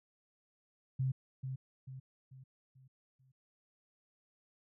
sine tone with echo, 131.4 Hz, C3, 8 cents sharp, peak -30 dBFS, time 0.99-1.12 s, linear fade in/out 10 ms, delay 440 ms, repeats 5, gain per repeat -7 dB, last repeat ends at 3.32 s, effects none

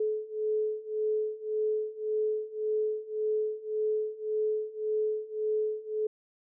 sine beating tone pair, 429 / 430.8 Hz, A4 / A4, -44 / -37 cents, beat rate 1.8 Hz, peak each -32 / -30 dBFS, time 0-6.07 s, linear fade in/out 5 ms, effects none

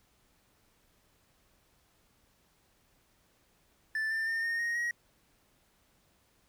triangle tone with pitch steps, 1760 / 1786.6 / 1813.7 / 1841.1 / 1869 / 1897.2 Hz, A6 / A6 / A#6 / A#6 / A#6 / A#6, 0 / +26 / -48 / -22 / +4 / +30 cents, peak -28 dBFS, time 3.95-4.91 s, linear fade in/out 2 ms, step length 160 ms, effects pink hiss -69 dBFS RMS until 6.48 s

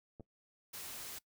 clicks, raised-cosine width 2 ms, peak -38 dBFS, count 2, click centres 0.198 / 0.207 s
white noise, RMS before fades -46 dBFS, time 0.73-1.19 s, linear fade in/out 10 ms
effects noise-tail reverb RT60 0.1 s tail -21 dB re dry

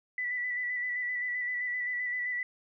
sine tone with vibrato, 1975.5 Hz, B6, in tune, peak -30 dBFS, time 0.18-2.43 s, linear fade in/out 2 ms, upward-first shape square, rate 7.7 Hz, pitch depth 21 cents each way, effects none

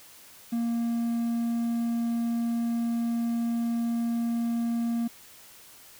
triangle tone, 233.3 Hz, A#3, 2 cents sharp, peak -23 dBFS, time 0.52-5.08 s, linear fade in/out 10 ms, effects white hiss -51 dBFS RMS until 5.99 s

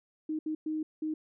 sine tone bursts at uneven times, 311.1 Hz, D#4, in tune, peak -30 dBFS, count 4, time 0.29-0.39 / 0.46-0.55 / 0.66-0.83 / 1.02-1.14 s, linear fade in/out 5 ms, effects none

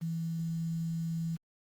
sine tone with quantisation, 164.81 Hz, E3, in tune, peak -31 dBFS, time 0.01-1.37 s, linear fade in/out 20 ms, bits 9, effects Opus 24 kbps

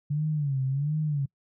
sine tone with vibrato, 143 Hz, D3, 46 cents flat, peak -24 dBFS, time 0.1-1.26 s, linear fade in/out 10 ms, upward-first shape sine, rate 1.4 Hz, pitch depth 140 cents each way, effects noise-tail reverb RT60 0.1 s tail -25 dB re dry

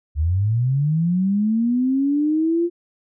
sine linear sweep, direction up, 71 to 349.2 Hz, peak -16 dBFS, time 0.15-2.7 s, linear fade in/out 50 ms, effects none

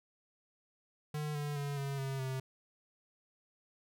square tone with pitch steps, 150.4 / 146.46 / 142.62 / 138.88 / 135.24 / 131.69 Hz, D3 / D3 / C#3 / C#3 / C#3 / C3, +42 / -4 / +50 / +4 / -42 / +12 cents, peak -36 dBFS, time 1.14-2.4 s, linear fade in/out 5 ms, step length 210 ms, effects none

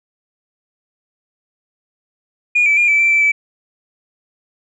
sine tone with pitch steps, 2438 / 2311 / 2413 / 2315 / 2343 / 2327 / 2306 Hz, D#7 / D7 / D7 / D7 / D7 / D7 / D7, -36 / -28 / +46 / -25 / -5 / -17 / -32 cents, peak -9 dBFS, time 2.55-3.32 s, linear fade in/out 10 ms, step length 110 ms, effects tanh soft clip ceiling -6 dBFS

